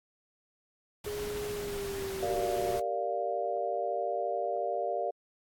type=noise; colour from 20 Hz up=pink; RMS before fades=-42 dBFS; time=1.04-2.8 s; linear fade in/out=5 ms
type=tone with pitch glide; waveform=sine; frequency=415.3 to 372.1 Hz; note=G#4 to F#4; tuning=0 to +10 cents; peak=-34 dBFS; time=1.06-2.76 s; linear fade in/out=5 ms; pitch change=-190 cents; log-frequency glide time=1.51-2.47 s
type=chord; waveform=sine; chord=G minor seventh; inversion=none; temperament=equal; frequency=392 / 466.2 / 587.3 / 698.5 Hz; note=G4 / Bb4 / D5 / F5; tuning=0 / 0 / 0 / 0 cents; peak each=-38 / -36 / -34 / -33 dBFS; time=2.22-5.11 s; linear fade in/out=10 ms
effects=AAC 64 kbps